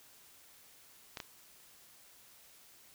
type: clicks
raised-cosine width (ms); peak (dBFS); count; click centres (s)
0.2; -23; 2; 1.172 / 1.202
effects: white hiss -60 dBFS RMS until 2.94 s